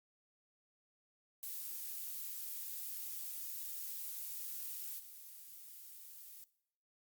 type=noise with level steps; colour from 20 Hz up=violet; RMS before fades=-44 / -53 dBFS; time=1.43-6.44 s; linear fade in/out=0 ms; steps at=4.98 s; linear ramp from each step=20 ms; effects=noise-tail reverb RT60 0.7 s tail -19 dB re dry + Opus 48 kbps